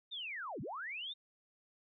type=linear two-way sweep; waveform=sine; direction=down then up; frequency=3729 to 102.3 to 3729 Hz; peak=-40 dBFS; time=0.11-1.14 s; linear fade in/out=20 ms; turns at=0.61 s; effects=none